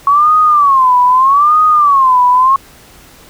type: tone with vibrato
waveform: sine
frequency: 1108.7 Hz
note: C#6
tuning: in tune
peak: -5 dBFS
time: 0.07-2.56 s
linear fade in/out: 2 ms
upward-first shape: sine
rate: 0.8 Hz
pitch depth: 200 cents each way
effects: pink hiss -40 dBFS RMS until 3.29 s